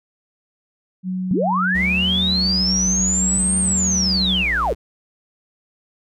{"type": "tone with pitch glide", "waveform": "sine", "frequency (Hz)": [185, 187.58], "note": ["F#3", "F#3"], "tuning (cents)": [0, 24], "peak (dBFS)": -21, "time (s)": [1.03, 4.46], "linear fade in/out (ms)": 50, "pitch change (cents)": 24, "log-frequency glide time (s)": [1.52, 3.35]}
{"type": "linear two-way sweep", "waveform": "sine", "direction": "up then down", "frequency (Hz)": [137.8, 8790, 376.6], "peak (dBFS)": -17, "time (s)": [1.31, 4.73], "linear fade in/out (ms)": 2, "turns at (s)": 3.58}
{"type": "tone with vibrato", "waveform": "square", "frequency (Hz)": 68, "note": "C#2", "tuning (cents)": -33, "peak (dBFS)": -27, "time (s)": [1.74, 4.75], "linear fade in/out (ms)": 20, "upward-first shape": "triangle", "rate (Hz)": 0.61, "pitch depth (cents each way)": 250}
{"effects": []}